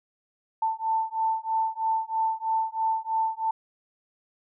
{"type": "beating tone pair", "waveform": "sine", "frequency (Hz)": [888, 891.1], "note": ["A5", "A5"], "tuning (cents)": [16, 22], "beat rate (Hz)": 3.1, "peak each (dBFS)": -27, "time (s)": [0.62, 3.51], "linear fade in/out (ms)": 5, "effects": []}